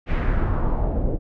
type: noise with low-pass filter sweep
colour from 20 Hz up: brown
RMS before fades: -21 dBFS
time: 0.06-1.19 s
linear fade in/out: 50 ms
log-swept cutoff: 2500 to 460 Hz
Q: 2
effects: none